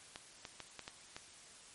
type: clicks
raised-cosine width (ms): 0.2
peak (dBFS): -27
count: 6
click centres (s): 0.159 / 0.452 / 0.603 / 0.793 / 0.879 / 1.165
effects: white hiss -57 dBFS RMS until 1.74 s + MP3 48 kbps